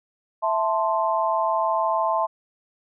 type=chord; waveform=sine; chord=A minor; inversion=second; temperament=equal; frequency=659.3 / 880 / 1046.5 Hz; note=E5 / A5 / C6; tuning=0 / 0 / 0 cents; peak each=-24 dBFS; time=0.42-2.27 s; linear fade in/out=20 ms; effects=none